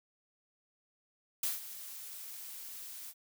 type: noise with ADSR envelope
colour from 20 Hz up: blue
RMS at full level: -32 dBFS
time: 1.43-3.14 s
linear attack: 4 ms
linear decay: 160 ms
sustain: -14 dB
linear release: 52 ms
effects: none